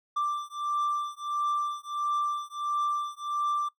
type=beating tone pair; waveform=triangle; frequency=1177 / 1178.5 Hz; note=D6 / D6; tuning=+3 / +6 cents; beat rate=1.5 Hz; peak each=-29 dBFS; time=0.16-3.69 s; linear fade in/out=10 ms; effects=noise-tail reverb RT60 0.1 s tail -19 dB re dry